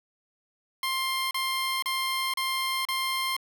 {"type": "tone bursts", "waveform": "15% pulse", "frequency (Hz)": 1056, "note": "C6", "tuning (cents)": 16, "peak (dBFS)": -20, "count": 5, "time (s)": [0.83, 3.366], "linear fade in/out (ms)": 2, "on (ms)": 480, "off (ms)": 34, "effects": []}